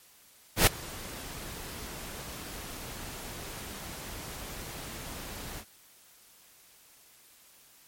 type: noise with ADSR envelope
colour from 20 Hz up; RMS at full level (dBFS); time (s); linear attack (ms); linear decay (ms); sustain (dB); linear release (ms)
pink; -18; 0.56-5.65; 110; 5; -23; 69
effects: white hiss -58 dBFS RMS until 7.87 s + MP3 64 kbps